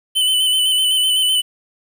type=tone with vibrato; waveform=square; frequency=3023 Hz; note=F#7; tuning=36 cents sharp; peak=-14 dBFS; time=0.15-1.42 s; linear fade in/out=20 ms; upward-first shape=square; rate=7.9 Hz; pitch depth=25 cents each way; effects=8-bit